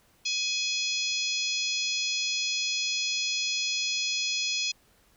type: harmonic tone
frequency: 840 Hz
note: G#5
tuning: 19 cents sharp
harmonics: 3 / 4 / 5 / 6 / 7 / 8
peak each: -32 / -33 / -33 / -33 / -37 / -38 dBFS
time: 0.25-4.72 s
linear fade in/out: 10 ms
effects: pink hiss -63 dBFS RMS until 5.16 s